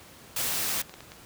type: noise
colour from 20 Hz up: white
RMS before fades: -29 dBFS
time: 0.36-0.82 s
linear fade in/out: 5 ms
type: clicks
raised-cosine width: 0.2 ms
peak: -26 dBFS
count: 7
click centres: 0.589 / 0.672 / 0.824 / 0.895 / 0.94 / 1.006 / 1.119 s
effects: pink hiss -50 dBFS RMS until 1.25 s + high-pass 60 Hz 12 dB/octave